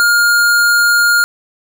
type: tone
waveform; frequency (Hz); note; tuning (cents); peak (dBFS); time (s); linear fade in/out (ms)
square; 1415; F6; +22; -9; 0-1.24; 0
effects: none